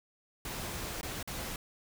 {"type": "noise with dropouts", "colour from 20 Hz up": "pink", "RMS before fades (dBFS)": -39, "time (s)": [0.45, 1.56], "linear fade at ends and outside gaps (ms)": 2, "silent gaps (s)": [[1.012, 1.03], [1.228, 1.275]], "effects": []}